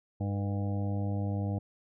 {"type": "harmonic tone with a mistuned harmonic", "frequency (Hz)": 100.7, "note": "G2", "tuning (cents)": 47, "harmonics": [1, 2, 3, 5, 6, 7, 8], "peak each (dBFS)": [-30, -36, -40, -44, -46, -47, -48], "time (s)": [0.2, 1.59], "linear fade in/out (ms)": 10, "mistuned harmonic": 5, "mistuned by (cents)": -45, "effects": []}